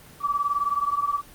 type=beating tone pair; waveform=sine; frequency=1147 / 1166 Hz; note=D6 / D6; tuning=-41 / -13 cents; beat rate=19 Hz; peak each=-24 / -26 dBFS; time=0.2-1.22 s; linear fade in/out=50 ms; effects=pink hiss -48 dBFS RMS until 1.34 s + Opus 32 kbps